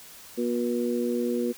harmonic tone, 120.3 Hz, B2, 45 cents flat, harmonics 2 / 3 / 4, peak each -27 / -29 / -30 dBFS, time 0.37-1.53 s, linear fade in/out 20 ms, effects white hiss -47 dBFS RMS until 1.57 s

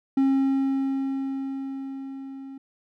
triangle tone with level ramp, 270.1 Hz, C#4, 45 cents flat, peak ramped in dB -15 to -35 dBFS, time 0.17-2.58 s, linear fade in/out 5 ms, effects none

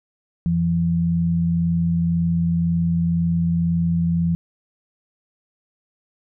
sine tone pair together, 87.31 / 169.26 Hz, F2 / E3, 0 / +46 cents, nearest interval major seventh, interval 1146 cents, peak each -26 / -17 dBFS, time 0.46-4.35 s, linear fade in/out 0 ms, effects none

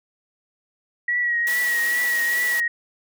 sine tone with vibrato, 1916 Hz, A#6, 47 cents sharp, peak -19 dBFS, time 1.08-2.68 s, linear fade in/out 5 ms, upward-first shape triangle, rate 2.4 Hz, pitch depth 39 cents each way
white high-pass noise, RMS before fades -31 dBFS, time 1.47-2.6 s, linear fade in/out 0 ms, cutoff 270 Hz, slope 24 dB/octave
effects none

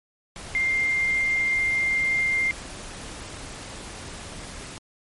sine tone in noise, 2105 Hz, C7, 10 cents sharp, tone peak -20 dBFS, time 0.55-2.51 s, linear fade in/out 0 ms, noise pink, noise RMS -38 dBFS, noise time 0.36-4.78 s, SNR +15 dB, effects MP3 48 kbps

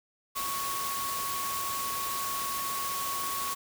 sine tone in noise, 1108.7 Hz, C#6, in tune, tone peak -33 dBFS, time 0.35-3.55 s, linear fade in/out 20 ms, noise white, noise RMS -35 dBFS, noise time 0.35-3.55 s, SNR -1 dB, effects none

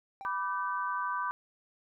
triangle tone with exponential decay, 784 Hz, G5, in tune, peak -36 dBFS, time 0.21-0.38 s, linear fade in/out 0 ms, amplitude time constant 35 ms
sine chord, G major, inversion first, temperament equal with one note detuned, 987.8 / 1174.7 / 1533.9 Hz, B5 / D6 / G6, 0 / 0 / -38 cents, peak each -34 / -34 / -37 dBFS, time 0.25-1.31 s, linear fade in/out 0 ms
effects none

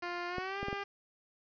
10% pulse tone with pitch glide, 350.5 to 400.3 Hz, F4 to G4, +6 to +36 cents, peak -28 dBFS, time 0.02-0.84 s, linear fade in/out 10 ms, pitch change +230 cents, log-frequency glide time 0.28-0.59 s
clicks, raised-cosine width 2 ms, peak -25 dBFS, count 4, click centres 0.383 / 0.63 / 0.684 / 0.729 s
effects resampled to 11025 Hz + 9-bit

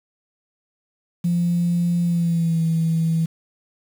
sine tone with pitch glide, 173.1 to 163.38 Hz, F3 to E3, -15 to -15 cents, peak -16 dBFS, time 1.24-3.26 s, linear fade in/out 10 ms, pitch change -100 cents, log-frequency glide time 2.03-2.62 s, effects tanh soft clip ceiling -12 dBFS + 7-bit

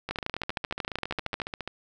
two click trains, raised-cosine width 0.3 ms, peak -17 / -13 dBFS, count 24 / 18, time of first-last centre 0.09-1.676 / 0.11-1.418 s, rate 14.5 / 13 Hz, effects none

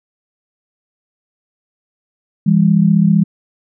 sine tone pair together, 166.6 / 202 Hz, E3 / G#3, +19 / -48 cents, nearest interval minor third, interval 333 cents, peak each -11 dBFS, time 2.46-3.24 s, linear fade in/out 10 ms, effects none

